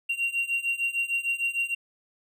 triangle beating tone pair, 2756 / 2762.6 Hz, F7 / F7, -24 / -19 cents, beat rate 6.6 Hz, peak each -28 / -26 dBFS, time 0.09-1.75 s, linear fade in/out 10 ms, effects none

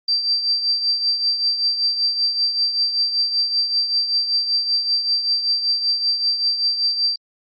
sine tone with tremolo, 4692 Hz, D8, 2 cents flat, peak -14 dBFS, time 0.08-7.16 s, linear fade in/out 5 ms, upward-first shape triangle, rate 5.2 Hz, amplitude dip 65%, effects Opus 24 kbps

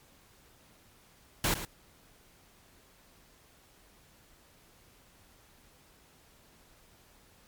pink noise with echo, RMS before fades -28 dBFS, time 1.44-1.54 s, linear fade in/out 2 ms, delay 110 ms, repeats 1, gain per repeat -11 dB, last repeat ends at 1.65 s, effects pink hiss -61 dBFS RMS until 7.47 s + MP3 96 kbps

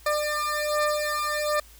20% pulse beating tone pair, 598 / 599.3 Hz, D5 / D5, +31 / +35 cents, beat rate 1.3 Hz, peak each -22 dBFS, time 0.06-1.6 s, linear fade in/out 5 ms, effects added 55 Hz sine -50 dBFS peak until 1.79 s + white hiss -53 dBFS RMS until 1.79 s

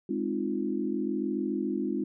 sine chord, F minor seventh, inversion first, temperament equal with one note detuned, 207.7 / 261.6 / 308.4 / 349.2 Hz, Ab3 / C4 / Eb4 / F4, 0 / 0 / -15 / 0 cents, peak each -33 dBFS, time 0.09-2.04 s, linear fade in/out 5 ms, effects none

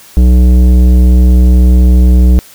triangle tone with tanh clipping, 61.74 Hz, B1, in tune, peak -4 dBFS, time 0.17-2.39 s, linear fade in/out 0 ms, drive 17 dB, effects white hiss -37 dBFS RMS until 2.54 s

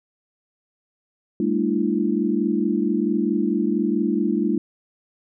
sine tone cluster, 201.7 / 226.2 / 298 / 339.3 Hz, G3 / A3 / D4 / F4, +50 / +48 / +25 / -50 cents, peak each -24 dBFS, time 1.4-4.58 s, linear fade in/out 2 ms, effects none

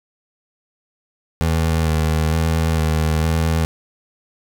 25% pulse tone with vibrato, 79.8 Hz, D#2, 44 cents sharp, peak -12 dBFS, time 1.41-3.65 s, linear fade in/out 0 ms, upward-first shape square, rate 1.1 Hz, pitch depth 25 cents each way, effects none

